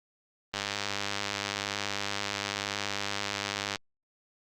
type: click train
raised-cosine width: 0.2 ms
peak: -13 dBFS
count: 326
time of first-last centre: 0.54-3.758 s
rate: 101 Hz
effects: Opus 32 kbps